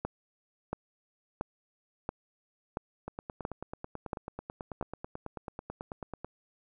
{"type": "two click trains", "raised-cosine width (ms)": 1, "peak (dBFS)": [-24, -18], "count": [30, 8], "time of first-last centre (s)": [[3.08, 6.246], [0.05, 4.812]], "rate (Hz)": [9.16, 1.47], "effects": []}